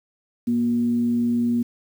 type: tone with frequency modulation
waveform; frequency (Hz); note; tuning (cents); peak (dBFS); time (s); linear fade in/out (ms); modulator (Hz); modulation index
sine; 238; A#3; +36; -18; 0.47-1.63; 10; 130; 0.21
effects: 8-bit